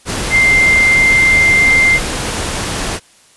sine tone in noise, 2093 Hz, C7, in tune, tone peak -7 dBFS, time 0.3-2 s, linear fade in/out 50 ms, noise pink, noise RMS -19 dBFS, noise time 0.05-3 s, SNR +9 dB, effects white hiss -47 dBFS RMS until 3.36 s + resampled to 24000 Hz

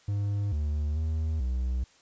triangle tone with pitch steps, 101.5 / 74.5 / 79 / 62.9 Hz, G#2 / D2 / D#2 / B1, -39 / +25 / +27 / +32 cents, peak -24 dBFS, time 0.08-1.84 s, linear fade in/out 5 ms, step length 440 ms, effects white hiss -60 dBFS RMS until 2.01 s + resampled to 16000 Hz

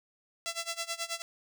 5% pulse tone with tremolo, 672 Hz, E5, 33 cents sharp, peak -20 dBFS, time 0.46-1.22 s, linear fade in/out 0 ms, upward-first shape sine, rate 9.3 Hz, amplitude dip 90%, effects none

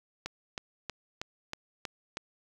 click train, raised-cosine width 0.2 ms, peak -18 dBFS, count 7, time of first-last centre 0.26-2.171 s, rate 3.14 Hz, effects 8-bit

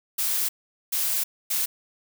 blue noise bursts at uneven times, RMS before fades -25 dBFS, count 3, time 0.18-0.49 / 0.92-1.24 / 1.5-1.66 s, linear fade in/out 10 ms, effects none

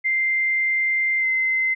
sine tone with pitch glide, 2090 to 2064 Hz, C7 to C7, -2 to -24 cents, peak -18 dBFS, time 0.04-1.75 s, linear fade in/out 20 ms, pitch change -22 cents, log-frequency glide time 1.19-1.26 s, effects none

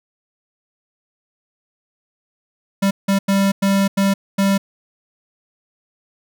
square tone bursts at uneven times, 196.6 Hz, G3, 5 cents sharp, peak -14 dBFS, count 6, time 2.82-2.91 / 3.08-3.19 / 3.28-3.52 / 3.62-3.88 / 3.97-4.14 / 4.38-4.58 s, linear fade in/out 10 ms, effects none

